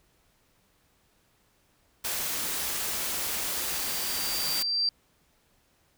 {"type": "band-stop noise", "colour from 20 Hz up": "white", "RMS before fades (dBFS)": -31, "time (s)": [2.04, 4.63], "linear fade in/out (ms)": 10, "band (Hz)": [100, 140], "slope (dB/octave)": 96}
{"type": "tone with exponential growth", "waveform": "sine", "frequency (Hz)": 4699, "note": "D8", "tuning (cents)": 0, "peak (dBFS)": -22, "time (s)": [2.72, 4.89], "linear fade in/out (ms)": 2, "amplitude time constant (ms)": 470}
{"effects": ["pink hiss -67 dBFS RMS until 5.97 s"]}